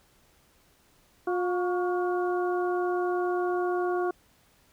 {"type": "harmonic tone with a mistuned harmonic", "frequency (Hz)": 357, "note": "F4", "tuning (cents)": 38, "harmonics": [1, 2, 3, 4], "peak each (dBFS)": [-26, -32, -36, -38], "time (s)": [1.27, 4.11], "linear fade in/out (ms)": 5, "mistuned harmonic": 3, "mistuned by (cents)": 74, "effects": ["pink hiss -63 dBFS RMS until 4.72 s"]}